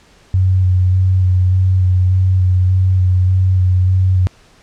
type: tone with vibrato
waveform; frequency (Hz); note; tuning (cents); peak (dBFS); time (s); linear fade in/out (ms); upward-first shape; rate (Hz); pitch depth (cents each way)
sine; 92.5; F#2; 0; -9; 0.34-4.27; 0; square; 1.7; 15
effects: pink hiss -48 dBFS RMS until 4.62 s + low-pass 7000 Hz 12 dB/octave